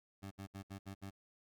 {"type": "tone bursts", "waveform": "20% pulse", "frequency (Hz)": 98, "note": "G2", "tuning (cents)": 0, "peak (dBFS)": -40, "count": 6, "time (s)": [0.22, 1.108], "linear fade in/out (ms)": 20, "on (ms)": 93, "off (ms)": 66, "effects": []}